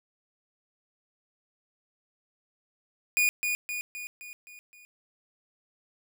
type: tone with echo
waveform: 45% pulse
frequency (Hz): 2451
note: D#7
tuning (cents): -27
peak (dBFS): -21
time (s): 3.17-3.29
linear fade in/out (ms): 0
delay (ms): 260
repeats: 6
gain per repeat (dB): -5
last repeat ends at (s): 4.85
effects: none